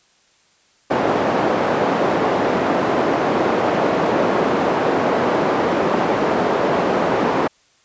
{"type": "band-pass noise", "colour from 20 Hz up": "white", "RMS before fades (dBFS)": -18, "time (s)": [0.9, 7.48], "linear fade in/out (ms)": 10, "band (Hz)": [220, 710], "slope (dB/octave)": 12, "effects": ["white hiss -57 dBFS RMS until 7.84 s", "resampled to 16000 Hz"]}